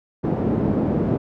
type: band-pass noise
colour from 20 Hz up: pink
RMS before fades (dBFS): -21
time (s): 0.23-1.18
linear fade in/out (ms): 20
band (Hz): 140 to 400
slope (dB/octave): 12
effects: none